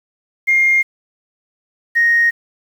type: tone pair in turn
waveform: sine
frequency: 2122 / 1866.8 Hz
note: C7 / A#6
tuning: +24 / +2 cents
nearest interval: major second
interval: 222 cents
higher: first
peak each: -9 dBFS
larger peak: neither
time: 0.47-0.83 / 1.95-2.31 s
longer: neither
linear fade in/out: 20 ms
effects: tanh soft clip ceiling -5 dBFS + 7-bit